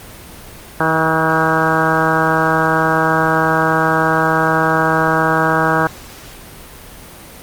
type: harmonic tone with a mistuned harmonic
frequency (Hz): 160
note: D#3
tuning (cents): +49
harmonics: 1 / 2 / 3 / 4 / 5 / 6 / 7 / 8 / 9 / 10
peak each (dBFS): -21 / -21 / -21 / -21 / -21 / -21 / -21 / -21 / -21 / -21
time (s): 0.8-5.87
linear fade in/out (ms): 2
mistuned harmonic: 9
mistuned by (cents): +16
effects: pink hiss -36 dBFS RMS until 7.42 s + Opus 32 kbps